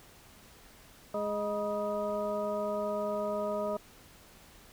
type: harmonic tone with a mistuned harmonic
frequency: 207.7 Hz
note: G#3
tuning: in tune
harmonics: 1 / 2 / 3 / 5 / 6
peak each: -39 / -38 / -32 / -41 / -41 dBFS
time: 1.14-3.77 s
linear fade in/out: 5 ms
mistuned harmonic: 5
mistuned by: -120 cents
effects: pink hiss -56 dBFS RMS until 4.72 s